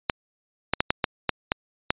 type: clicks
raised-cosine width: 0.3 ms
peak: -4 dBFS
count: 8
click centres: 0.098 / 0.736 / 0.805 / 0.905 / 1.042 / 1.293 / 1.519 / 1.905 s
effects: resampled to 8000 Hz